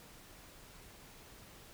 silence, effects pink hiss -56 dBFS RMS until 1.73 s

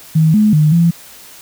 sine tone with pitch steps, 158.3 / 212.6 / 152.3 / 169 Hz, D#3 / G#3 / D#3 / E3, +30 / +41 / -37 / +43 cents, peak -7 dBFS, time 0.15-0.91 s, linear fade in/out 10 ms, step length 190 ms, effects white hiss -38 dBFS RMS until 1.41 s

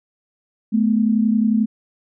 sine tone pair together, 215.7 / 246.9 Hz, A3 / B3, -34 / 0 cents, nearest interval major second, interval 234 cents, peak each -15 / -20 dBFS, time 0.72-1.66 s, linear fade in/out 20 ms, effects none

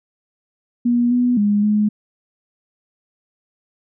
sine tone with pitch steps, 240.3 / 245.8 / 205.9 / 210.3 Hz, B3 / B3 / G#3 / G#3, -47 / -8 / -15 / +22 cents, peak -13 dBFS, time 0.85-1.89 s, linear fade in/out 10 ms, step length 260 ms, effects none

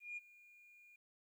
sine tone with ADSR envelope, 2425 Hz, D#7, 45 cents flat, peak -40 dBFS, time 0-0.96 s, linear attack 170 ms, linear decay 25 ms, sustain -21 dB, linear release 4 ms, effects tanh soft clip ceiling -39 dBFS + 13-bit

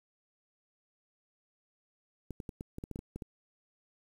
clicks, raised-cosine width 3 ms, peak -27 dBFS, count 11, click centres 2.307 / 2.402 / 2.492 / 2.609 / 2.784 / 2.839 / 2.913 / 2.959 / 2.991 / 3.16 / 3.222 s, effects 9-bit

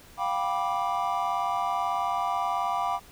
triangle chord, G dominant seventh, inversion third, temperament just, 705.6 / 784 / 980 / 1176 Hz, F5 / G5 / B5 / D6, +18 / 0 / -14 / +2 cents, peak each -29 dBFS, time 0.17-3 s, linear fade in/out 50 ms, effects pink hiss -52 dBFS RMS until 3.11 s

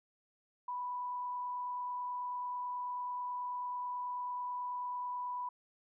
sine tone with frequency modulation, 987.8 Hz, B5, in tune, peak -36 dBFS, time 0.68-5.49 s, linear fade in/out 5 ms, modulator 29.2 Hz, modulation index 0.3, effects none

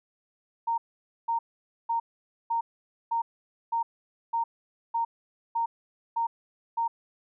sine tone bursts, 924 Hz, A#5, 16 cents flat, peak -24 dBFS, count 11, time 0.67-6.88 s, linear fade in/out 10 ms, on 110 ms, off 500 ms, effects none

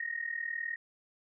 sine tone with amplitude modulation, 1864.7 Hz, A#6, in tune, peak -30 dBFS, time 0-0.76 s, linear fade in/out 5 ms, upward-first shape sine, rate 39.7 Hz, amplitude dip 85%, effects none

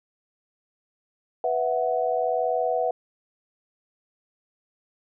sine chord, B suspended fourth, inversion none, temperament equal, 493.9 / 659.3 / 740 Hz, B4 / E5 / F#5, 0 / 0 / 0 cents, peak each -26 dBFS, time 1.44-2.91 s, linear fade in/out 2 ms, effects none

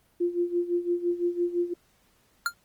sine tone with tremolo, 349.2 Hz, F4, in tune, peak -21 dBFS, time 0.2-1.74 s, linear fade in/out 10 ms, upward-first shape sine, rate 5.9 Hz, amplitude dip 80%
square tone with exponential decay, 1396.9 Hz, F6, in tune, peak -20 dBFS, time 2.46-2.54 s, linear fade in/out 1 ms, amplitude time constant 16 ms
effects pink hiss -65 dBFS RMS until 2.64 s + Opus 24 kbps

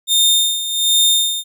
sawtooth tone with tremolo, 3638 Hz, A#7, 43 cents flat, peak -7 dBFS, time 0.07-1.44 s, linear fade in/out 50 ms, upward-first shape sine, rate 1.3 Hz, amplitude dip 70%, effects none

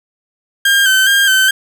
30% pulse tone with vibrato, 1571 Hz, G6, 3 cents sharp, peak -6 dBFS, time 0.65-1.51 s, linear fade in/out 5 ms, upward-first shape square, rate 2.4 Hz, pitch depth 38 cents each way, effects none

